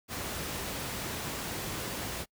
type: noise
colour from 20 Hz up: pink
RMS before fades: -36 dBFS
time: 0.08-2.26 s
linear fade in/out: 50 ms
effects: noise-tail reverb RT60 0.1 s tail -26 dB re dry + high-pass 60 Hz 12 dB/octave